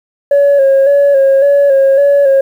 sine tone with vibrato, 554.4 Hz, C#5, in tune, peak -3 dBFS, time 0.31-2.41 s, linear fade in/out 5 ms, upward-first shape square, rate 1.8 Hz, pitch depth 37 cents each way, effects tanh soft clip ceiling -3 dBFS + 7-bit

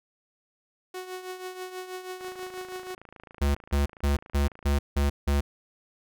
sawtooth tone with tremolo, 368.9 Hz, F#4, 5 cents flat, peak -29 dBFS, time 0.94-2.95 s, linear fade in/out 5 ms, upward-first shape triangle, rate 6.2 Hz, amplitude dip 70%
click train, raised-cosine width 0.5 ms, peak -31 dBFS, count 67, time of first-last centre 2.21-4.628 s, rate 27.3 Hz
square tone bursts, 71 Hz, C#2, 42 cents sharp, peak -22 dBFS, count 7, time 3.41-5.41 s, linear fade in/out 10 ms, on 140 ms, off 170 ms
effects none

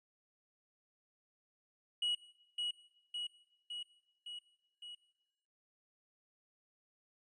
triangle tone with echo, 2913 Hz, F#7, 28 cents flat, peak -31 dBFS, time 2.02-2.15 s, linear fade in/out 5 ms, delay 560 ms, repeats 5, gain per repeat -3 dB, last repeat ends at 4.95 s, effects noise-tail reverb RT60 1.0 s tail -20 dB re dry + resampled to 22050 Hz

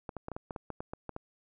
clicks, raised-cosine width 1 ms, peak -24 dBFS, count 12, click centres 0.092 / 0.167 / 0.284 / 0.317 / 0.365 / 0.508 / 0.562 / 0.703 / 0.805 / 0.935 / 1.093 / 1.164 s, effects none

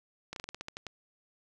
slowing click train, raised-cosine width 0.2 ms, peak -22 dBFS, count 10, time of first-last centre 0.33-0.867 s, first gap 32 ms, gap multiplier 1.15, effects none

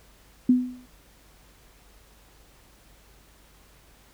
sine tone with exponential decay, 250.4 Hz, B3, 24 cents sharp, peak -12 dBFS, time 0.49-0.86 s, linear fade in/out 5 ms, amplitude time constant 80 ms, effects added 50 Hz sine -57 dBFS peak until 4.13 s + pink hiss -57 dBFS RMS until 4.13 s

